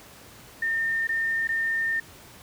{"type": "tone with dropouts", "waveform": "sine", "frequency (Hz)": 1814, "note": "A#6", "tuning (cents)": -48, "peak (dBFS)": -23, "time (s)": [0.62, 2], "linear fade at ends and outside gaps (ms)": 5, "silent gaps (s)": [[1.072, 1.09], [1.474, 1.489]], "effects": ["pink hiss -48 dBFS RMS until 2.42 s", "high-pass 60 Hz 12 dB/octave"]}